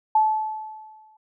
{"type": "tone with exponential decay", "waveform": "sine", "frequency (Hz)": 867, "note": "A5", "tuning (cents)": -26, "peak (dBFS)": -13, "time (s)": [0.15, 1.17], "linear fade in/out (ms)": 5, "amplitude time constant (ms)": 220, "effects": []}